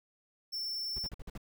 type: tone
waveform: square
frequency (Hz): 5390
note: E8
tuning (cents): +38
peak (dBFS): -35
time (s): 0.52-1.09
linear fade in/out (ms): 20
type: noise bursts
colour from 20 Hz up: brown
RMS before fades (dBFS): -42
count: 6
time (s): 0.96-1.377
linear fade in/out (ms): 2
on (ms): 27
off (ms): 51
effects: none